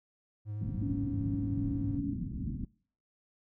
triangle tone with vibrato, 105.2 Hz, G#2, 23 cents sharp, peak -33 dBFS, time 0.45-2.01 s, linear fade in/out 50 ms, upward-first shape sine, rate 9.2 Hz, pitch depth 22 cents each way
white low-pass noise, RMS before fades -37 dBFS, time 0.61-2.65 s, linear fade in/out 5 ms, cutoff 260 Hz, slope 48 dB/octave
sine tone, 281.1 Hz, C#4, 24 cents sharp, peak -33 dBFS, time 0.82-2.14 s, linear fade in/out 10 ms
effects noise-tail reverb RT60 0.5 s tail -25 dB re dry

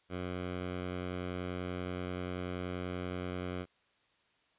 10% pulse tone, 90.4 Hz, F#2, 40 cents flat, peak -28 dBFS, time 0.09-3.66 s, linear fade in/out 50 ms, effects white hiss -71 dBFS RMS until 4.58 s + resampled to 8000 Hz

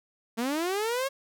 sawtooth linear sweep, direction up, 220 to 554.4 Hz, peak -23 dBFS, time 0.37-1.09 s, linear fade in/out 20 ms, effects none

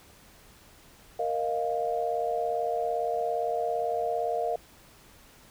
sine chord, Bb suspended fourth, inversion none, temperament just, 466.2 / 621.6 / 699.2 Hz, Bb4 / Eb5 / F5, 0 / -2 / +2 cents, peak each -31 / -32 / -29 dBFS, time 1.19-4.56 s, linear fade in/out 5 ms, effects pink hiss -55 dBFS RMS until 5.5 s

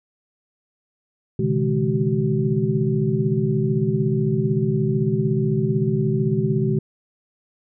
sine tone cluster, 123.8 / 141.4 / 157.4 / 210.2 / 379.6 Hz, B2 / C#3 / D#3 / G#3 / F#4, +5 / +35 / +20 / +21 / +44 cents, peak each -24 dBFS, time 1.39-6.79 s, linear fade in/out 5 ms, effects none

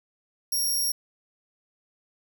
15% pulse tone, 5588 Hz, F8, in tune, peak -18 dBFS, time 0.52-0.92 s, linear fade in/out 5 ms, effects none

